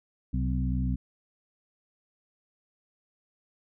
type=harmonic tone with a mistuned harmonic; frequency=63.9 Hz; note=C2; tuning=40 cents flat; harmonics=1 / 2 / 3 / 4; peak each=-28 / -31 / -33 / -34 dBFS; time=0.33-0.96 s; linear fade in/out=10 ms; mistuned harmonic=3; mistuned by=-45 cents; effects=none